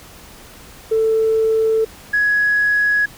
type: tone pair in turn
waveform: sine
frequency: 443.4 / 1674.1 Hz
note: A4 / G#6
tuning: +13 / +13 cents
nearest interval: octave + major seventh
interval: 2300 cents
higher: second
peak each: -12 / -12 dBFS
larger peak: neither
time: 0.91-1.85 / 2.13-3.06 s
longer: first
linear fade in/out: 10 ms
effects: tanh soft clip ceiling -8 dBFS + pink hiss -41 dBFS RMS until 3.17 s